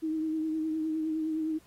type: tone with vibrato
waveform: sine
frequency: 315.4 Hz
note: D#4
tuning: 24 cents sharp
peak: -28 dBFS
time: 0.02-1.59 s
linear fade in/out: 20 ms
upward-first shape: triangle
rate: 9.7 Hz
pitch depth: 35 cents each way
effects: pink hiss -62 dBFS RMS until 1.66 s + AAC 48 kbps